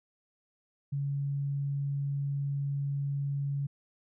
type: tone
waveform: sine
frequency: 140.6 Hz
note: C#3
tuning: 25 cents sharp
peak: -29 dBFS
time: 0.92-3.67 s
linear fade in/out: 10 ms
effects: none